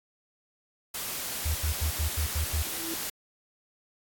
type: noise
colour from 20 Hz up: white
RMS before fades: -34 dBFS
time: 0.94-3.1 s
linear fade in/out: 5 ms
type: tone bursts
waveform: sine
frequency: 77 Hz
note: D#2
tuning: 17 cents flat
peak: -25 dBFS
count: 7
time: 1.45-2.628 s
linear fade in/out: 10 ms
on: 98 ms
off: 82 ms
type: tone with exponential growth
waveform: sine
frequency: 329.6 Hz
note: E4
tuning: in tune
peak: -31 dBFS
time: 2.53-2.94 s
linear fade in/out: 2 ms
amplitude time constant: 89 ms
effects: AAC 64 kbps